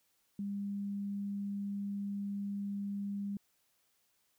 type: tone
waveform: sine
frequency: 200.8 Hz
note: G3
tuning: 42 cents sharp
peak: -35 dBFS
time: 0.39-3.37 s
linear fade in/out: 2 ms
effects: white hiss -75 dBFS RMS until 4.38 s